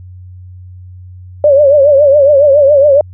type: tone with vibrato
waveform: sine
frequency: 570 Hz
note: C#5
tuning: 48 cents sharp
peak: -3 dBFS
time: 1.44-3.01 s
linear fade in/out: 2 ms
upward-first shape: triangle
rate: 7.2 Hz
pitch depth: 120 cents each way
effects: added 91 Hz sine -29 dBFS peak until 3.13 s